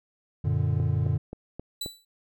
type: chord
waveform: triangle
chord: Gb augmented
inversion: none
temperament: equal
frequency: 92.5 / 116.54 / 146.83 Hz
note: Gb2 / Bb2 / D3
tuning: 0 / 0 / 0 cents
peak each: -25 dBFS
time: 0.44-1.18 s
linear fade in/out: 10 ms
type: click train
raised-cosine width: 2 ms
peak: -23 dBFS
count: 5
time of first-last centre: 0.8-1.861 s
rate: 3.77 Hz
type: tone with exponential decay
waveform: sawtooth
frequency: 3961 Hz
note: B7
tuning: 4 cents sharp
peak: -25 dBFS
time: 1.81-2.05 s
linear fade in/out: 5 ms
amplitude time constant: 52 ms
effects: none